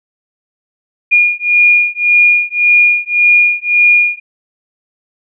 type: beating tone pair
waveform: sine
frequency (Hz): 2429 / 2430.8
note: D#7 / D#7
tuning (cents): -42 / -41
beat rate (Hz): 1.8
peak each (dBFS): -10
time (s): 1.11-4.2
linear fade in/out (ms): 20
effects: none